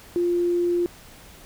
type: tone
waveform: sine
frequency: 349.2 Hz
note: F4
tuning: in tune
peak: -19 dBFS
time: 0.16-0.86 s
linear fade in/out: 0 ms
effects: pink hiss -47 dBFS RMS until 1.45 s